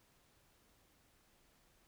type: silence
effects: pink hiss -71 dBFS RMS until 1.87 s